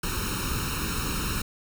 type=noise with comb filter; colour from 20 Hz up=pink; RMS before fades=-29 dBFS; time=0.03-1.42 s; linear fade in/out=5 ms; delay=0.74 ms; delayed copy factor=+0.9; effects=none